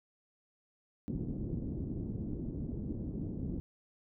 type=low-pass noise; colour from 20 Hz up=white; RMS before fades=-38 dBFS; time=1.08-3.6 s; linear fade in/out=0 ms; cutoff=290 Hz; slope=24 dB/octave; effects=none